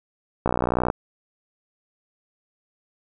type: click train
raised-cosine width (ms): 1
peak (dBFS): -7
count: 28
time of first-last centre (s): 0.46-0.901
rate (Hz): 61.2
effects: none